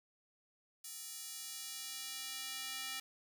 square tone with high-pass filter sweep, 262.5 Hz, C4, 6 cents sharp, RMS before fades -45 dBFS, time 0.84-3 s, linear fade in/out 5 ms, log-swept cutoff 7000 to 2300 Hz, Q 0.79, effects none

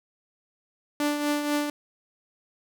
sawtooth tone with tremolo, 293.7 Hz, D4, in tune, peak -18 dBFS, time 1-1.7 s, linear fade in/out 2 ms, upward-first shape triangle, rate 4.1 Hz, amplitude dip 55%, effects none

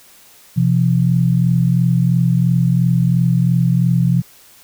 sine tone pair together, 128.2 / 171.13 Hz, C3 / F3, -35 / -35 cents, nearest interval perfect fourth, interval 500 cents, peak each -14 dBFS, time 0.56-4.22 s, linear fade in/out 20 ms, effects white hiss -46 dBFS RMS until 4.63 s

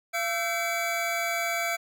square tone cluster, 683 / 1328 / 1545 / 2287 Hz, F5 / E6 / G6 / D7, -39 / +12 / -26 / -47 cents, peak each -31 / -36 / -36 / -31 dBFS, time 0.13-1.77 s, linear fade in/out 20 ms, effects none

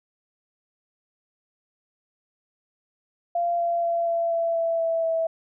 sine tone with pitch steps, 690 / 684.8 / 679.7 / 674.6 / 669.6 / 664.6 / 659.6 / 654.7 Hz, F5 / F5 / F5 / E5 / E5 / E5 / E5 / E5, -21 / -34 / -47 / +40 / +27 / +14 / +1 / -12 cents, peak -21 dBFS, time 3.35-5.27 s, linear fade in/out 5 ms, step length 240 ms, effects none

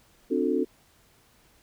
sine tone cluster, 260.1 / 297.1 / 361.5 / 443.1 Hz, C4 / D4 / F#4 / A4, -10 / +20 / -40 / +12 cents, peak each -28 dBFS, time 0.3-0.65 s, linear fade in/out 20 ms, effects pink hiss -61 dBFS RMS until 1.62 s

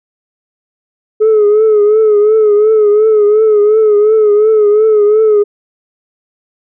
sine tone with vibrato, 426 Hz, G#4, 44 cents sharp, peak -3 dBFS, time 1.2-5.44 s, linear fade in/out 20 ms, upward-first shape triangle, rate 2.8 Hz, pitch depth 71 cents each way, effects tanh soft clip ceiling -3 dBFS

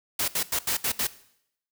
white noise bursts at uneven times, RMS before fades -26 dBFS, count 6, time 0.19-0.28 / 0.35-0.43 / 0.52-0.59 / 0.67-0.77 / 0.84-0.92 / 0.99-1.07 s, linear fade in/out 5 ms, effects noise-tail reverb RT60 0.7 s tail -17 dB re dry

